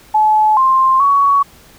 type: tone with pitch steps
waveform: sine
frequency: 859 / 1053 / 1121 Hz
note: A5 / C6 / C#6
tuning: -42 / +11 / +19 cents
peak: -8 dBFS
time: 0.14-1.43 s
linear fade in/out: 10 ms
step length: 430 ms
effects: pink hiss -44 dBFS RMS until 1.78 s